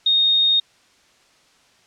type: tone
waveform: sine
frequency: 3704 Hz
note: A#7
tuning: 12 cents flat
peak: -13 dBFS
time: 0.06-0.6 s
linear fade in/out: 5 ms
effects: white hiss -56 dBFS RMS until 1.86 s + low-pass 6000 Hz 12 dB/octave